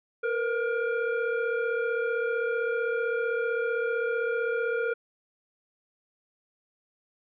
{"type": "tone with frequency modulation", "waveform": "sine", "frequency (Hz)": 459.7, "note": "A#4", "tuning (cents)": -24, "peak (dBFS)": -25, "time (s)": [0.23, 4.94], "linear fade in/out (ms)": 10, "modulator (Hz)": 955, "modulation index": 1.1, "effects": []}